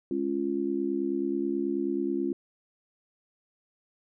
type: chord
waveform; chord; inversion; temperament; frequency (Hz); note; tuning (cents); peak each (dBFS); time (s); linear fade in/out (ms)
sine; Db major; second; just; 207.9 / 277.2 / 346.5; Ab3 / Db4 / F4; +2 / 0 / -14; -35 / -30 / -29; 0.11-2.33; 2
effects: none